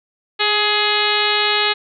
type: harmonic tone with a mistuned harmonic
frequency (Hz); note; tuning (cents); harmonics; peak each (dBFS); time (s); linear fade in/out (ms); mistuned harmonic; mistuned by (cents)
419.7; G#4; +18; 1 / 2 / 3 / 4 / 5 / 6 / 7 / 8 / 9 / 10; -24 / -24 / -24 / -24 / -24 / -24 / -24 / -24 / -24 / -24; 0.39-1.74; 20; 1; -19
effects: none